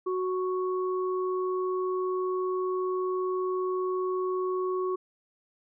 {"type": "tone pair together", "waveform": "sine", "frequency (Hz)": [370, 1108.7], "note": ["F#4", "C#6"], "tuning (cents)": [0, 0], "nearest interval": "octave + perfect fifth", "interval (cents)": 1900, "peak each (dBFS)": [-27, -34], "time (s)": [0.06, 4.96], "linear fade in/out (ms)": 10, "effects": []}